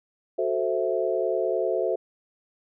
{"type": "chord", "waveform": "sine", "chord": "F# half-diminished seventh", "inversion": "none", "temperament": "equal", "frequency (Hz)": [370, 440, 523.3, 659.3], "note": ["F#4", "A4", "C5", "E5"], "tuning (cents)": [0, 0, 0, 0], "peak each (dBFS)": -28, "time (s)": [0.38, 1.96], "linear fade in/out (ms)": 10, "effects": []}